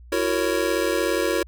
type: chord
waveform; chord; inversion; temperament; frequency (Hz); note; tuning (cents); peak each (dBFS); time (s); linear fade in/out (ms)
square; F# dominant seventh; third; just; 333 / 370 / 462.5 / 555; E4 / F#4 / A#4 / C#5; +18 / 0 / -14 / +2; -27; 0.12-1.43; 5
effects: added 60 Hz sine -42 dBFS peak until 1.47 s